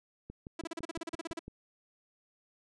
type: click train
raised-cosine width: 3 ms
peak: -31 dBFS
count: 8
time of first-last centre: 0.3-1.48 s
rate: 5.93 Hz
type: tone bursts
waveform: sawtooth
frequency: 330 Hz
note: E4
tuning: 2 cents sharp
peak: -32 dBFS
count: 14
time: 0.59-1.393 s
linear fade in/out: 5 ms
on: 23 ms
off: 37 ms
effects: resampled to 22050 Hz